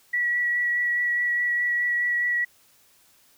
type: tone with vibrato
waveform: sine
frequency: 1935 Hz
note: B6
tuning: 36 cents flat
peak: -21 dBFS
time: 0.13-2.45 s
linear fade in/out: 10 ms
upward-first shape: sine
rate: 4.8 Hz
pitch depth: 12 cents each way
effects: white hiss -59 dBFS RMS until 3.37 s